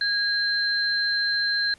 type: tone pair together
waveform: sine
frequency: 1638 / 4124 Hz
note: G#6 / C8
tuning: -24 / -26 cents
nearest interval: octave + major third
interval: 1598 cents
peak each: -24 dBFS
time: 0.01-1.74 s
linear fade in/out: 2 ms
effects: pink hiss -56 dBFS RMS until 1.78 s + resampled to 24000 Hz